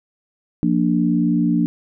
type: chord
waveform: sine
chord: Bb major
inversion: second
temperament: equal with one note detuned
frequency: 174.61 / 233.8 / 293.7 Hz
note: F3 / Bb3 / D4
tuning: 0 / +5 / 0 cents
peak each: -19 dBFS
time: 0.63-1.66 s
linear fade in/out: 0 ms
effects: none